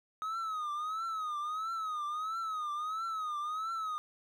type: tone with vibrato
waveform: triangle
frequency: 1262 Hz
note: D#6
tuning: 24 cents sharp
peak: -32 dBFS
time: 0.22-3.98 s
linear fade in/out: 0 ms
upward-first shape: triangle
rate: 1.5 Hz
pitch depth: 130 cents each way
effects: none